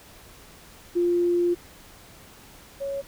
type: tone pair in turn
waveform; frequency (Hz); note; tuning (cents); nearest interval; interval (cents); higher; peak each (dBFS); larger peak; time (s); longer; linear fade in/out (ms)
sine; 349.2 / 554.3; F4 / C#5; 0 / 0; minor sixth; 800; second; -19 / -27; first; 0.95-1.55 / 2.8-3.02; first; 20
effects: pink hiss -49 dBFS RMS until 3.07 s